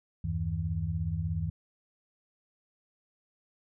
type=tone cluster; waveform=sine; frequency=79.3 / 96 / 160.9 Hz; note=D#2 / G2 / E3; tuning=+33 / -36 / -42 cents; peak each=-34 / -33 / -33 dBFS; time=0.24-1.5 s; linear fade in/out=5 ms; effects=none